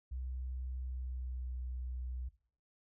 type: tone with pitch glide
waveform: sine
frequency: 63.7 to 62.53 Hz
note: C2 to B1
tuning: -46 to +22 cents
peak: -38 dBFS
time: 0.11-2.29 s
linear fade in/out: 10 ms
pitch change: -32 cents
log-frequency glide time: 0.82-1.52 s
effects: noise-tail reverb RT60 0.5 s tail -18 dB re dry